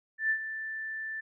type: tone with ADSR envelope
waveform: sine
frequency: 1766 Hz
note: A6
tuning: 6 cents sharp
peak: -23 dBFS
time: 0.18-1.21 s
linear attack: 120 ms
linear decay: 78 ms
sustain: -11 dB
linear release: 13 ms
effects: none